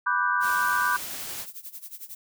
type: chord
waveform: sine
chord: G major seventh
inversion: first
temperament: equal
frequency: 987.8 / 1174.7 / 1480 / 1568 Hz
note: B5 / D6 / F#6 / G6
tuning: 0 / 0 / 0 / 0 cents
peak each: -27 dBFS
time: 0.06-0.97 s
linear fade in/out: 10 ms
type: noise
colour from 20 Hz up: white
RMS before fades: -36 dBFS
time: 0.4-1.47 s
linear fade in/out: 50 ms
type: noise with tremolo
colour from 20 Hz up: violet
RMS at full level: -38 dBFS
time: 0.92-2.15 s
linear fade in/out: 5 ms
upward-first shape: sine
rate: 11 Hz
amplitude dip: 85%
effects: none